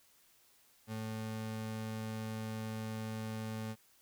square ring-modulated tone, 164.81 Hz, E3, in tune, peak -36 dBFS, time 0.87-3.76 s, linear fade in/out 50 ms, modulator 55.8 Hz, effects white hiss -67 dBFS RMS until 4.01 s

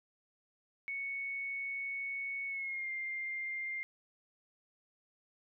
sine tone with pitch glide, 2217 to 2105 Hz, C#7 to C7, 0 to +10 cents, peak -36 dBFS, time 0.88-3.83 s, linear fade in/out 0 ms, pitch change -90 cents, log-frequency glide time 2.47-2.9 s, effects none

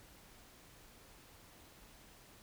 silence, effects pink hiss -60 dBFS RMS until 2.42 s

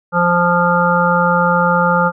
harmonic tone, 174.61 Hz, F3, in tune, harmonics 1 / 3 / 5 / 7 / 8, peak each -17 / -17 / -17 / -17 / -17 dBFS, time 0.12-2.12 s, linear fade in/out 50 ms, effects none

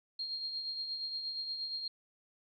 sine tone with tremolo, 4225 Hz, C8, 16 cents sharp, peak -34 dBFS, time 0.19-1.88 s, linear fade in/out 5 ms, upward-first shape triangle, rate 8.5 Hz, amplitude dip 50%, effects none

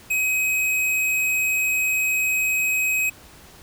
square tone, 2533 Hz, D#7, 30 cents sharp, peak -20 dBFS, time 0.1-3.1 s, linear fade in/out 10 ms, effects pink hiss -47 dBFS RMS until 3.62 s

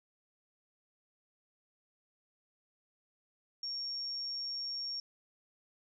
sine tone, 5530 Hz, F8, 18 cents flat, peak -36 dBFS, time 3.63-5 s, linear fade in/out 2 ms, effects 13-bit

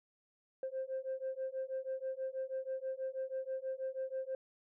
sine beating tone pair, 523.3 / 529.5 Hz, C5 / C5, 0 / +21 cents, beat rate 6.2 Hz, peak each -39 / -39 dBFS, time 0.63-4.35 s, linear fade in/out 2 ms, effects tanh soft clip ceiling -32 dBFS

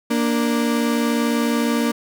35% pulse tone pair together, 233.6 / 293.5 Hz, A#3 / D4, +4 / -1 cents, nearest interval major third, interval 395 cents, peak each -17 / -21 dBFS, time 0.1-1.92 s, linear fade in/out 10 ms, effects none

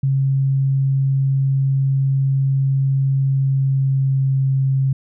sine tone with pitch glide, 135.7 to 134.45 Hz, C#3 to C3, -36 to +47 cents, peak -14 dBFS, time 0.03-4.93 s, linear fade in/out 5 ms, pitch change -17 cents, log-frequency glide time 3.23-4.45 s, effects none

